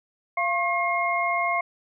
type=tone cluster; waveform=sine; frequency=690 / 1082 / 2138 Hz; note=F5 / C#6 / C7; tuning=-21 / -42 / +37 cents; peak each=-26 dBFS; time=0.37-1.61 s; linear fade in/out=5 ms; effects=none